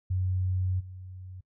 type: tone with level steps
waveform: sine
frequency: 92.5 Hz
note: F#2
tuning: in tune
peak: -25 / -40 dBFS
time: 0.1-1.41 s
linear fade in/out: 10 ms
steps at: 0.79 s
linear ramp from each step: 20 ms
effects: noise-tail reverb RT60 0.1 s tail -26 dB re dry